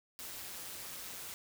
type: noise with amplitude modulation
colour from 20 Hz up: white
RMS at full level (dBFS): -43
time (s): 0.19-1.34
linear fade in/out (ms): 0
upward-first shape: sine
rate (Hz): 185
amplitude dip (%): 50
effects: none